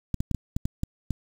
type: clicks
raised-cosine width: 5 ms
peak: -14 dBFS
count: 8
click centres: 0.143 / 0.205 / 0.313 / 0.347 / 0.565 / 0.655 / 0.834 / 1.107 s
effects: 7-bit